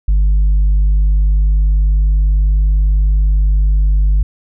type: tone with tanh clipping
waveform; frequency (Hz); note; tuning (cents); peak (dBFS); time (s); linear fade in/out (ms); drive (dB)
sine; 50.1; G1; +38; -9; 0.08-4.23; 5; 2
effects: none